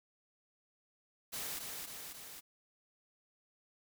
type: noise with echo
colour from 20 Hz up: white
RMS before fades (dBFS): -41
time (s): 1.32-1.6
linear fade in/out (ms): 20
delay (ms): 270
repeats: 3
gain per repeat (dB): -3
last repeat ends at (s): 2.41
effects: none